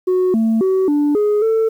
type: tone with pitch steps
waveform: sine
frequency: 367.9 / 223.8 / 378.6 / 292.9 / 417.5 / 445.6 Hz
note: F#4 / A3 / F#4 / D4 / G#4 / A4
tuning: -10 / +30 / +40 / -5 / +9 / +22 cents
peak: -10 dBFS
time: 0.07-1.69 s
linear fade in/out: 10 ms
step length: 270 ms
effects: tanh soft clip ceiling -11 dBFS + 8-bit